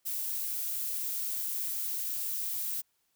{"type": "noise", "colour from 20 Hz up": "violet", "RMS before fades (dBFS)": -34, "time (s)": [0.05, 2.82], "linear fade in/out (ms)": 20, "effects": ["white hiss -75 dBFS RMS until 3.15 s"]}